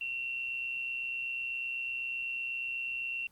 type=tone with amplitude modulation; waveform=sine; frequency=2729 Hz; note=F7; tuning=41 cents flat; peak=-31 dBFS; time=0.01-3.27 s; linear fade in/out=2 ms; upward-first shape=sine; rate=128 Hz; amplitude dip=50%; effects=pink hiss -65 dBFS RMS until 3.31 s + Opus 24 kbps